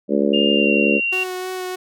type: harmonic tone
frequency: 71 Hz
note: C#2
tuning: 42 cents sharp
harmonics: 3 / 4 / 5 / 6 / 7 / 8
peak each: -20 / -21 / -22 / -23 / -23 / -24 dBFS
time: 0.08-1.01 s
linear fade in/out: 50 ms
type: tone with pitch glide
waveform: sine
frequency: 2813 to 2757 Hz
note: F7 to F7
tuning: +12 to -23 cents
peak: -18 dBFS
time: 0.33-1.24 s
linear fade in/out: 10 ms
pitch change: -35 cents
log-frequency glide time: 0.5-0.7 s
type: tone with vibrato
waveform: sawtooth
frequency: 369.4 Hz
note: F#4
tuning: 3 cents flat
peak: -21 dBFS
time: 1.12-1.76 s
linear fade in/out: 10 ms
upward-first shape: sine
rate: 3.2 Hz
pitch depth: 13 cents each way
effects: none